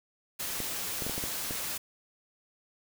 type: noise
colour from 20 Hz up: white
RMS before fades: -35 dBFS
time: 0.39-1.78 s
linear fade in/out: 10 ms
type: clicks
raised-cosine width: 2 ms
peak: -23 dBFS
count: 7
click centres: 0.603 / 1.022 / 1.066 / 1.096 / 1.18 / 1.239 / 1.509 s
effects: none